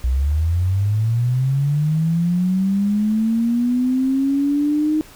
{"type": "linear sweep", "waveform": "sine", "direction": "up", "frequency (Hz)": [60.5, 311.1], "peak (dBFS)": -15, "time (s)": [0.04, 5.01], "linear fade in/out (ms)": 0, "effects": ["pink hiss -44 dBFS RMS until 5.15 s"]}